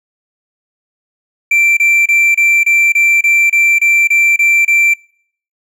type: tone bursts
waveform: triangle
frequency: 2349 Hz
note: D7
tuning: in tune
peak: -6 dBFS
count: 12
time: 1.51-4.938 s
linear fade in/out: 5 ms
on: 260 ms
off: 28 ms
effects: noise-tail reverb RT60 0.6 s tail -24 dB re dry